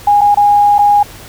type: tone with dropouts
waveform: sine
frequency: 821 Hz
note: G#5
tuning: 20 cents flat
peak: -5 dBFS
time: 0.07-1.03 s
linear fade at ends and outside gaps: 5 ms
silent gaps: 0.21-0.214 / 0.346-0.371 / 0.783-0.789 s
effects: added 99 Hz sine -38 dBFS peak until 1.28 s + pink hiss -34 dBFS RMS until 1.28 s